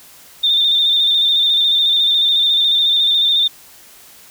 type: tone with vibrato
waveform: sine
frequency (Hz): 3611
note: A7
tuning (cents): +44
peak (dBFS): -11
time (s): 0.43-3.48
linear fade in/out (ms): 10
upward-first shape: square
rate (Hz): 14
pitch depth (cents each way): 29
effects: white hiss -43 dBFS RMS until 4.3 s